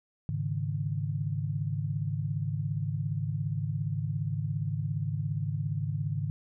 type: chord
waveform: sine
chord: Ab suspended fourth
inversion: none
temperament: just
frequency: 103.83 / 138.43 / 155.74 Hz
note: Ab2 / Db3 / Eb3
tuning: 0 / -2 / +2 cents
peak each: -33 dBFS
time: 0.29-6.3 s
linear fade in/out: 0 ms
effects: none